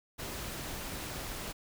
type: noise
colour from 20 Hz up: pink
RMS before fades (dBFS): -40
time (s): 0.18-1.53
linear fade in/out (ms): 20
effects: none